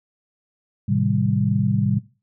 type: chord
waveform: sine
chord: A half-diminished seventh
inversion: none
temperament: just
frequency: 110 / 132 / 158.4 / 198 Hz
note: A2 / C3 / Eb3 / G3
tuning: 0 / +16 / +31 / +18 cents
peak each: -22 / -22 / -26 / -22 dBFS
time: 0.88-1.99 s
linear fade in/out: 10 ms
effects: noise-tail reverb RT60 0.3 s tail -17 dB re dry